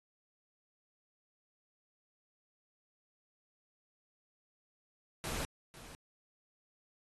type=noise with echo; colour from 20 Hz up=pink; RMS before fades=-39 dBFS; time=5.24-5.45 s; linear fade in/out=0 ms; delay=500 ms; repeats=1; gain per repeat=-14 dB; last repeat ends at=5.95 s; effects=AAC 32 kbps